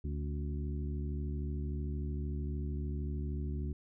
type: harmonic tone with a mistuned harmonic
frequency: 73.2 Hz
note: D2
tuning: 5 cents flat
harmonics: 1 / 2 / 3 / 4 / 5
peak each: -35 / -41 / -45 / -47 / -49 dBFS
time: 0.04-3.73 s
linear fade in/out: 5 ms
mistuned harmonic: 4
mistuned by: -57 cents
effects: none